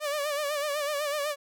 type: tone with vibrato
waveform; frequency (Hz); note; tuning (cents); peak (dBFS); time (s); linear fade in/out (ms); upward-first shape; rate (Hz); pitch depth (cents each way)
sawtooth; 586; D5; -4; -24; 0-1.36; 50; sine; 8; 72
effects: none